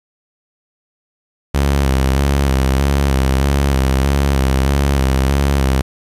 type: tone with vibrato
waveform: sawtooth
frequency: 68 Hz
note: C#2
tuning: 33 cents flat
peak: -8 dBFS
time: 1.54-5.82 s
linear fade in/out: 10 ms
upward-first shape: square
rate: 1.6 Hz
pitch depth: 43 cents each way
effects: resampled to 32000 Hz + 7-bit